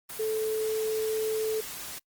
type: tone in noise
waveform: sine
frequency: 437.2 Hz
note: A4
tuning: 11 cents flat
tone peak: -26 dBFS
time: 0.19-1.61 s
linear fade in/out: 10 ms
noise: white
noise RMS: -39 dBFS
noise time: 0.09-1.99 s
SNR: +10 dB
effects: noise-tail reverb RT60 0.1 s tail -25 dB re dry + Opus 24 kbps